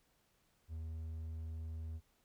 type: tone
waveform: triangle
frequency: 80.3 Hz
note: E2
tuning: 45 cents flat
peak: -39 dBFS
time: 0.68-2.01 s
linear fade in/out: 50 ms
effects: pink hiss -75 dBFS RMS until 2.24 s